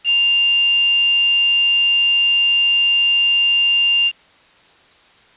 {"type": "tone with quantisation", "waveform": "sine", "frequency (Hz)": 2794, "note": "F7", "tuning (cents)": 0, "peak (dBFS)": -12, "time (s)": [0.04, 4.12], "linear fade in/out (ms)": 50, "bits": 5, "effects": ["white hiss -50 dBFS RMS until 5.36 s", "resampled to 8000 Hz"]}